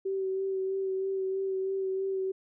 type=tone with vibrato; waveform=sine; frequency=383.4 Hz; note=G4; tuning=38 cents flat; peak=-28 dBFS; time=0.05-2.32 s; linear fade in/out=10 ms; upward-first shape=sine; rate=3.1 Hz; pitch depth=19 cents each way; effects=none